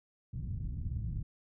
white low-pass noise, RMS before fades -37 dBFS, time 0.33-1.23 s, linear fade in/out 5 ms, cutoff 140 Hz, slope 24 dB/octave, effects none

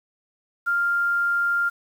sine tone, 1396.9 Hz, F6, in tune, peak -19 dBFS, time 0.66-1.7 s, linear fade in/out 20 ms, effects 8-bit

